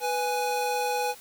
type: tone pair together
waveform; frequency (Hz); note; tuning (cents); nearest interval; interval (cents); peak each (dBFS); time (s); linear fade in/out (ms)
square; 494.2 / 830.6; B4 / G#5; +1 / 0; major sixth; 899; -30 / -28; 0-1.15; 50
effects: white hiss -49 dBFS RMS until 1.2 s